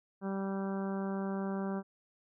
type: harmonic tone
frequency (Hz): 194.6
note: G3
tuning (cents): -12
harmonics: 1 / 2 / 3 / 4 / 5 / 6 / 7 / 8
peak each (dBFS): -34 / -40 / -44 / -46 / -48 / -50 / -51 / -52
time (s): 0.21-1.83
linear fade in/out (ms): 50
effects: none